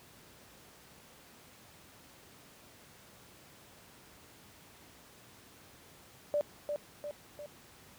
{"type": "tone with echo", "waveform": "sine", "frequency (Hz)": 587.3, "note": "D5", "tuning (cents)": 0, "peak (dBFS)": -27, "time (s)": [6.34, 6.41], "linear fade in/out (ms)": 0, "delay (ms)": 350, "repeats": 3, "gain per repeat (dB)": -5, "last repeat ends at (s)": 7.46, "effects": ["pink hiss -57 dBFS RMS until 7.98 s", "high-pass 80 Hz 12 dB/octave"]}